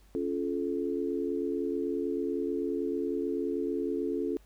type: chord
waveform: sine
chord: Db augmented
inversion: none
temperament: just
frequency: 277.2 / 346.5 / 433.1 Hz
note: Db4 / F4 / A4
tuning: 0 / -14 / -27 cents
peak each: -33 dBFS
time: 0.15-4.37 s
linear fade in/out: 0 ms
effects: added 50 Hz sine -56 dBFS peak until 4.45 s + pink hiss -65 dBFS RMS until 4.45 s